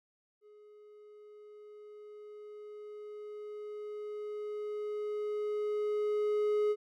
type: tone with level ramp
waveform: triangle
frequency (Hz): 420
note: G#4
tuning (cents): +19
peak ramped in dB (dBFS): -53 to -24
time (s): 0.41-6.76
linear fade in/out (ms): 50
effects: none